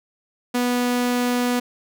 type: tone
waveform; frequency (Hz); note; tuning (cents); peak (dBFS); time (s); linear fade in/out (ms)
sawtooth; 245.4; B3; -11; -15; 0.54-1.6; 10
effects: none